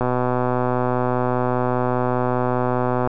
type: click train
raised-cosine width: 1 ms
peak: -7 dBFS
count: 384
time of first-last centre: 0.01-3.074 s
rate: 125 Hz
effects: none